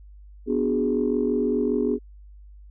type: chord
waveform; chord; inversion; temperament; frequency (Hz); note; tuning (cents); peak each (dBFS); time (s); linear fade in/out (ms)
sine; G# half-diminished seventh; first; equal; 246.9 / 293.7 / 370 / 415.3; B3 / D4 / F#4 / G#4; 0 / 0 / 0 / 0; -24 / -27 / -28 / -24; 0.46-1.99; 50
effects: tanh soft clip ceiling -11 dBFS + added 50 Hz sine -43 dBFS peak until 2.7 s